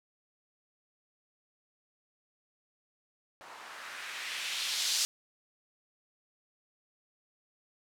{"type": "noise with low-pass filter sweep", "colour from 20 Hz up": "violet", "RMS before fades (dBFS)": -36, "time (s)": [3.41, 5.05], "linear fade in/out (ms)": 0, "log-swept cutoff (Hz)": [890, 5200], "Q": 1.4, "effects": []}